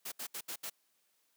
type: noise bursts at uneven times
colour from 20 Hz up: white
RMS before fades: -41 dBFS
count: 5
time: 0.05-0.12 / 0.19-0.27 / 0.34-0.41 / 0.48-0.56 / 0.63-0.7 s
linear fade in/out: 10 ms
effects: white hiss -75 dBFS RMS until 1.36 s + high-pass 200 Hz 12 dB/octave